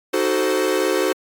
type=chord; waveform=45% pulse; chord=D# diminished seventh; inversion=none; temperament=equal with one note detuned; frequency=311.1 / 374.9 / 440 / 523.3 Hz; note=D#4 / F#4 / A4 / C5; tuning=0 / +23 / 0 / 0 cents; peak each=-25 / -21 / -24 / -23 dBFS; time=0.13-1.13 s; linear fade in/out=10 ms; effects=AAC 64 kbps